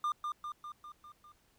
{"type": "tone with echo", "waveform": "triangle", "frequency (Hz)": 1200, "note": "D6", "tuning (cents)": 37, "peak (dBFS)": -28, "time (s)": [0.04, 0.12], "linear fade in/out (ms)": 2, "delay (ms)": 200, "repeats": 6, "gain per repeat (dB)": -4, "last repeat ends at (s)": 1.32, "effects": ["pink hiss -70 dBFS RMS until 1.58 s"]}